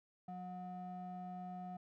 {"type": "ring-modulated tone", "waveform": "triangle", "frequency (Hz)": 271.8, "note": "C#4", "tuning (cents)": -34, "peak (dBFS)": -39, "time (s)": [0.28, 1.77], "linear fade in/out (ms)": 5, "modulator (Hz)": 454, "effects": []}